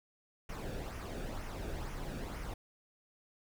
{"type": "noise with flanger", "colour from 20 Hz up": "brown", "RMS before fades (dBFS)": -41, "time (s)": [0.49, 2.54], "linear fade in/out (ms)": 5, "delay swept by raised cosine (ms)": [0.24, 1], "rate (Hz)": 2.1, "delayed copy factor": -0.55, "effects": []}